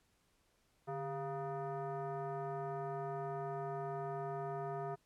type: tone with frequency modulation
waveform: sine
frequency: 146.83 Hz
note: D3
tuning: in tune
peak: -38 dBFS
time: 0.87-4.96 s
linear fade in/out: 20 ms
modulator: 548 Hz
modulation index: 1.6
effects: pink hiss -75 dBFS RMS until 5.05 s + low-pass 12000 Hz 12 dB/octave